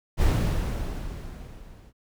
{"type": "noise with level ramp", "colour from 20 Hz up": "brown", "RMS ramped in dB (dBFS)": [-19, -49], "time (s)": [0.17, 1.93], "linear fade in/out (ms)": 50, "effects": []}